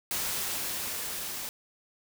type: noise with level ramp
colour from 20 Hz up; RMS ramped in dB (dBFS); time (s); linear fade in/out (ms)
white; -31 to -37; 0.11-1.49; 0
effects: none